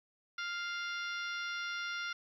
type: harmonic tone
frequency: 698.5 Hz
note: F5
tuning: in tune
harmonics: 2 / 3 / 4 / 5 / 6 / 7 / 8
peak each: -38 / -44 / -47 / -47 / -51 / -54 / -50 dBFS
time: 0.38-2.13 s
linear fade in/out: 5 ms
effects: 12-bit